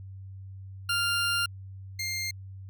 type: tone pair in turn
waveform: 20% pulse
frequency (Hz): 1396.9 / 2112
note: F6 / C7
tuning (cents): 0 / +16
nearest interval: perfect fifth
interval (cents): 716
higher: second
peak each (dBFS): -20 / -25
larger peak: first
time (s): 0.89-1.46 / 1.99-2.31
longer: first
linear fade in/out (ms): 5
effects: added 96 Hz sine -40 dBFS peak until 2.69 s